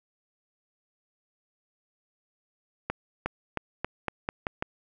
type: accelerating click train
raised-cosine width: 0.5 ms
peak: -13 dBFS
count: 8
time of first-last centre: 2.9-4.625 s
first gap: 360 ms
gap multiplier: 0.87
effects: none

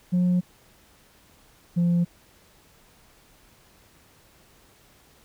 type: tone pair in turn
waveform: sine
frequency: 179.3 / 173.06 Hz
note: F3 / F3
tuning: +46 / -15 cents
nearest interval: minor second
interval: 61 cents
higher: first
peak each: -16 dBFS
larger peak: neither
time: 0.12-0.41 / 1.76-2.05 s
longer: neither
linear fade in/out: 20 ms
effects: tanh soft clip ceiling -17 dBFS + pink hiss -57 dBFS RMS until 5.24 s

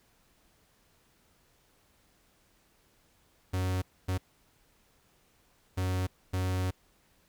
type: tone bursts at uneven times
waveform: 45% pulse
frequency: 92.5 Hz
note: F#2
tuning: in tune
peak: -28 dBFS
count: 4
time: 3.53-3.82 / 4.08-4.18 / 5.77-6.07 / 6.33-6.71 s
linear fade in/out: 10 ms
effects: pink hiss -67 dBFS RMS until 7.28 s

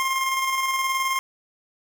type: tone with tremolo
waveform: 25% pulse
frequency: 1062 Hz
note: C6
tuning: 25 cents sharp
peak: -17 dBFS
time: 0-1.19 s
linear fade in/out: 0 ms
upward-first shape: square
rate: 19 Hz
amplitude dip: 30%
effects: none

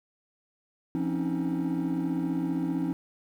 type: tone cluster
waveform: triangle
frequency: 171.8 / 265.1 / 280.5 / 316.1 Hz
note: F3 / C4 / C#4 / D#4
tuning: -28 / +23 / +21 / +27 cents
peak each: -29 dBFS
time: 0.95-2.93 s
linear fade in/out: 0 ms
effects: tanh soft clip ceiling -20 dBFS + 10-bit

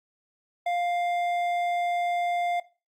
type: tone with hard clipping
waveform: sine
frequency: 701 Hz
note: F5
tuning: 6 cents sharp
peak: -26 dBFS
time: 0.66-2.6 s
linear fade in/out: 5 ms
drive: 8 dB
effects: noise-tail reverb RT60 0.3 s tail -17 dB re dry + Opus 48 kbps

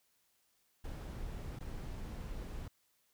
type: noise with dropouts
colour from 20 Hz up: brown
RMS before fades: -43 dBFS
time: 0.84-2.68 s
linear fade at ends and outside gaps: 5 ms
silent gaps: 1.59-1.605 s
effects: white hiss -75 dBFS RMS until 3.13 s

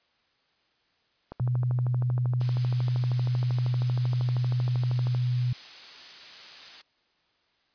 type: click train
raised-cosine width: 1 ms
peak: -24 dBFS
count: 50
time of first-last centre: 1.32-5.148 s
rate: 12.8 Hz
type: tone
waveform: sine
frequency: 123.7 Hz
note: B2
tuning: 3 cents sharp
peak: -23 dBFS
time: 1.4-5.53 s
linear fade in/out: 5 ms
type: noise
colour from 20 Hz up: blue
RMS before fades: -38 dBFS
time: 2.4-6.82 s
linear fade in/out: 10 ms
effects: white hiss -69 dBFS RMS until 7.74 s + resampled to 11025 Hz

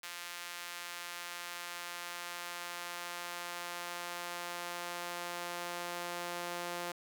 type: tone with high-pass filter sweep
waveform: sawtooth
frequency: 174.61 Hz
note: F3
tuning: in tune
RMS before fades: -42 dBFS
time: 0.03-6.92 s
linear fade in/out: 5 ms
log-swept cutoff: 1700 to 520 Hz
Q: 0.76
effects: none

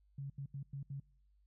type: tone bursts at uneven times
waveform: sine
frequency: 138.59 Hz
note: C#3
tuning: in tune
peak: -40 dBFS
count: 5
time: 0.18-0.3 / 0.38-0.46 / 0.54-0.63 / 0.73-0.83 / 0.9-1 s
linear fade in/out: 5 ms
effects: noise-tail reverb RT60 0.7 s tail -26 dB re dry + added 50 Hz sine -67 dBFS peak until 1.46 s

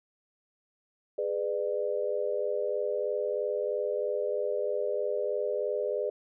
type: chord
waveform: sine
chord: G# diminished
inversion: none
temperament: just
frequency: 415.3 / 498.4 / 598 Hz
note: G#4 / B4 / D5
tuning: 0 / +16 / +31 cents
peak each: -32 dBFS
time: 1.18-6.1 s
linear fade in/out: 5 ms
effects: none

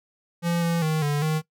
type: tone with pitch steps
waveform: square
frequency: 170.9 / 168.8 / 156.7 / 146 / 156.2 Hz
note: F3 / E3 / D#3 / D3 / D#3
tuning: -37 / +41 / +13 / -10 / +7 cents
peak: -22 dBFS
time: 0.42-1.42 s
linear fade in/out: 50 ms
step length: 200 ms
effects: noise-tail reverb RT60 0.1 s tail -19 dB re dry

